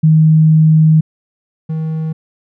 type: tone pair in turn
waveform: sine / triangle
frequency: 157.3 / 158.67 Hz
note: D#3 / D#3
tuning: +19 / +34 cents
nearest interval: unison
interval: 15 cents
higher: second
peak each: -5 / -14 dBFS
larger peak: first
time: 0.03-1.01 / 1.69-2.13 s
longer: first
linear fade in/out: 10 ms
effects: none